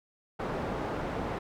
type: low-pass noise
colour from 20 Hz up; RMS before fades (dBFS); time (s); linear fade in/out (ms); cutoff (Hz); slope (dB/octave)
white; -34; 0.39-1.39; 10; 780; 12
effects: none